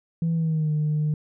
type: tone with pitch glide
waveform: sine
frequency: 165.4 to 151.67 Hz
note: E3 to D#3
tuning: +6 to -44 cents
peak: -19 dBFS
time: 0.22-1.14 s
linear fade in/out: 2 ms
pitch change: -150 cents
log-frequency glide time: 0.34-0.72 s
effects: tanh soft clip ceiling -18 dBFS